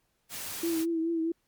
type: noise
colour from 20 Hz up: white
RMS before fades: -38 dBFS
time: 0.29-0.86 s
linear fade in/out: 50 ms
type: tone with vibrato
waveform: sine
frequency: 329.7 Hz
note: E4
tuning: in tune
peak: -26 dBFS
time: 0.63-1.32 s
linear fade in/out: 5 ms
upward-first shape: triangle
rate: 4.7 Hz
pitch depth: 49 cents each way
effects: pink hiss -74 dBFS RMS until 1.47 s + MP3 96 kbps